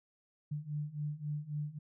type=beating tone pair; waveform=sine; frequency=146.7 / 150.4 Hz; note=D3 / D3; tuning=-2 / +42 cents; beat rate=3.7 Hz; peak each=-40 / -38 dBFS; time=0.51-1.79 s; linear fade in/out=10 ms; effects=none